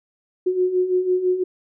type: beating tone pair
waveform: sine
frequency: 361.5 / 367.5 Hz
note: F#4 / F#4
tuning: -40 / -12 cents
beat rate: 6 Hz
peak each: -24 / -18 dBFS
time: 0.46-1.44 s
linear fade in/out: 10 ms
effects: none